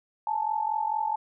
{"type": "tone pair together", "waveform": "sine", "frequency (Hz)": [849.5, 894], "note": ["G#5", "A5"], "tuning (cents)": [39, 27], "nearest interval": "minor second", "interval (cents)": 88, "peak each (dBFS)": -28, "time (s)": [0.27, 1.16], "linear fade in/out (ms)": 2, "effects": []}